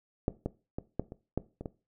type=clicks; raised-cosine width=2 ms; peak=-13 / -18 / -21 / -16 / -28 / -15 / -26 / -23 dBFS; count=8; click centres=0.281 / 0.46 / 0.785 / 0.996 / 1.121 / 1.376 / 1.61 / 1.658 s; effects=noise-tail reverb RT60 0.3 s tail -18 dB re dry